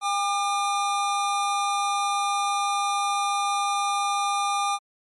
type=tone pair together; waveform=square; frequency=805.7 / 1201 Hz; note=G5 / D6; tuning=+47 / +38 cents; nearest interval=perfect fifth; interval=691 cents; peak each=-26 dBFS; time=0.01-4.79 s; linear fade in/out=50 ms; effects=MP3 48 kbps